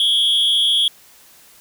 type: tone with amplitude modulation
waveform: triangle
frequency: 3325 Hz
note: G#7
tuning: 1 cent sharp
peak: -8 dBFS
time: 0-0.88 s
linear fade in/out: 2 ms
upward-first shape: sine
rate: 234 Hz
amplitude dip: 85%
effects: white hiss -48 dBFS RMS until 1.6 s